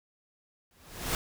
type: noise with exponential growth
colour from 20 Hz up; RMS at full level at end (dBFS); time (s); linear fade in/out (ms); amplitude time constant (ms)
pink; -27; 0.71-1.15; 1; 95
effects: none